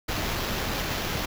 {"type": "noise with sample-and-hold", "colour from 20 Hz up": "pink", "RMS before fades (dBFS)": -29, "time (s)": [0.08, 1.26], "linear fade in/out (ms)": 10, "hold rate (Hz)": 8820, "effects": []}